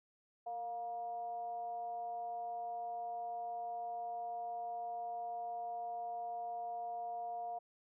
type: tone with frequency modulation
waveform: sine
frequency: 706 Hz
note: F5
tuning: 19 cents sharp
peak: -39 dBFS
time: 0.46-7.59 s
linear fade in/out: 10 ms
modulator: 243 Hz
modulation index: 0.37
effects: none